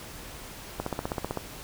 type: click train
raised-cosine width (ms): 1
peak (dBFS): -15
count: 10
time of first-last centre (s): 0.8-1.373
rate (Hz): 15.7
effects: pink hiss -43 dBFS RMS until 1.63 s